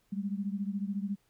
sine beating tone pair, 196 / 210 Hz, G3 / G#3, 0 / +19 cents, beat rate 14 Hz, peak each -33 / -36 dBFS, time 0.12-1.16 s, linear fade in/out 10 ms, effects pink hiss -72 dBFS RMS until 1.29 s

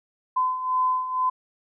sine beating tone pair, 1018 / 1020.1 Hz, C6 / C6, -48 / -44 cents, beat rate 2.1 Hz, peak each -28 / -22 dBFS, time 0.36-1.3 s, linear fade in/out 10 ms, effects none

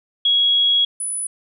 sine tone pair in turn, 3322 / 9955 Hz, G#7 / D#9, 0 / 0 cents, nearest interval octave + perfect fifth, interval 1900 cents, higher second, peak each -13 / -22 dBFS, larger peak first, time 0.25-0.85 / 1-1.27 s, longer first, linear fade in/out 5 ms, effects none

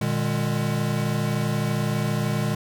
square tone cluster, 118.6 / 150.9 / 205.5 Hz, A#2 / D3 / G#3, +30 / +47 / -18 cents, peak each -27 / -27 / -28 dBFS, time 0.01-2.55 s, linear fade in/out 5 ms, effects none

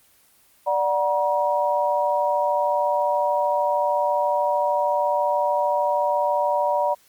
sine chord, D augmented, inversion none, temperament equal with one note detuned, 587.3 / 740 / 953.6 Hz, D5 / F#5 / A#5, 0 / 0 / +39 cents, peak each -22 / -26 / -22 dBFS, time 0.66-6.95 s, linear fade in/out 20 ms, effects white hiss -57 dBFS RMS until 7.08 s + Opus 24 kbps

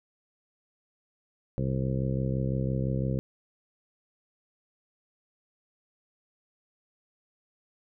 harmonic tone, 65.9 Hz, C2, 13 cents sharp, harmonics 1 / 2 / 3 / 4 / 5 / 6 / 7 / 8, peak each -36 / -28 / -33 / -40 / -39 / -43 / -40 / -38 dBFS, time 1.58-3.19 s, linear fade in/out 0 ms, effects none

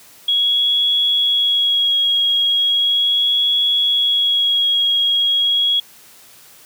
sine tone with vibrato, 3322 Hz, G#7, in tune, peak -13 dBFS, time 0.28-5.8 s, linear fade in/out 5 ms, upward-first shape sine, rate 0.37 Hz, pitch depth 16 cents each way, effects white hiss -45 dBFS RMS until 6.65 s + high-pass 60 Hz 12 dB/octave

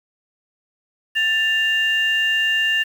sine tone pair together, 1772 / 2796 Hz, A6 / F7, +12 / +1 cents, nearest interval minor sixth, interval 789 cents, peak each -18 dBFS, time 1.15-2.84 s, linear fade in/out 20 ms, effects tanh soft clip ceiling -10 dBFS + 7-bit

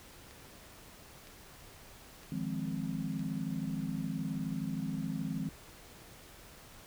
click train, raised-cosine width 0.2 ms, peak -36 dBFS, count 4, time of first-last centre 0.31-3.195 s, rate 1.04 Hz
sine chord, F minor seventh, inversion third, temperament equal, 155.56 / 174.61 / 207.7 / 261.6 Hz, Eb3 / F3 / Ab3 / C4, 0 / 0 / 0 / 0 cents, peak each -39 dBFS, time 2.32-5.49 s, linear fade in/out 2 ms
effects pink hiss -54 dBFS RMS until 6.86 s

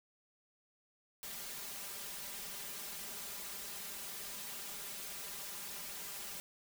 white noise with comb filter, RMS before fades -45 dBFS, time 1.23-6.4 s, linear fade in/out 0 ms, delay 5 ms, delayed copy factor +0.85, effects none

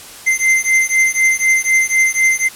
square beating tone pair, 2078 / 2082 Hz, C7 / C7, -12 / -9 cents, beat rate 4 Hz, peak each -15 dBFS, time 0.26-2.49 s, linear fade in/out 20 ms, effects white hiss -35 dBFS RMS until 2.55 s + low-pass 12000 Hz 12 dB/octave

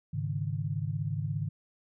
sine chord, Ab suspended fourth, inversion none, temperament equal, 103.83 / 138.59 / 155.56 Hz, Ab2 / Db3 / Eb3, 0 / 0 / 0 cents, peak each -34 dBFS, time 0.13-1.49 s, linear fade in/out 10 ms, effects none

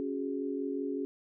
sine chord, C# suspended fourth, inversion none, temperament equal, 277.2 / 370 / 415.3 Hz, C#4 / F#4 / G#4, 0 / 0 / 0 cents, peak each -34 / -38 / -37 dBFS, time 0-1.05 s, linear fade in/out 0 ms, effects none

